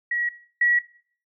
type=tone pair in turn; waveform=sine; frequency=1916 / 1924.7 Hz; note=A#6 / B6; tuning=+47 / -45 cents; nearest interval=unison; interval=8 cents; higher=second; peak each=-22 / -16 dBFS; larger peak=second; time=0.11-0.29 / 0.61-0.79 s; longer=neither; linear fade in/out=5 ms; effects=noise-tail reverb RT60 0.5 s tail -18 dB re dry